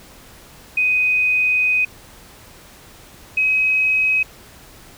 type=tone pair in turn; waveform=sine; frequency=2501 / 2539 Hz; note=D#7 / D#7; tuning=+8 / +34 cents; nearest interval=unison; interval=26 cents; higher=second; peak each=-14 dBFS; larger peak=neither; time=0.77-1.85 / 3.37-4.23 s; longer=first; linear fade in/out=5 ms; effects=pink hiss -44 dBFS RMS until 4.97 s